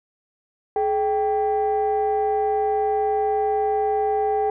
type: tone pair together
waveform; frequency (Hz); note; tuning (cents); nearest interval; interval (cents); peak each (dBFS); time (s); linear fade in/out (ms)
sine; 424.5 / 784; G#4 / G5; +38 / 0; major seventh; 1062; -20; 0.76-4.5; 2
effects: tanh soft clip ceiling -14 dBFS